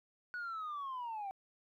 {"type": "linear sweep", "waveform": "sine", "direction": "down", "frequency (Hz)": [1476, 760], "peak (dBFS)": -37, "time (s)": [0.34, 1.31], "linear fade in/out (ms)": 0, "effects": ["tanh soft clip ceiling -37 dBFS", "13-bit"]}